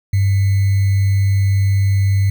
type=tone with sample-and-hold; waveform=sine; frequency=98.2 Hz; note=G2; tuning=4 cents sharp; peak=-11 dBFS; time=0.13-2.3 s; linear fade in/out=5 ms; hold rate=2100 Hz; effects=none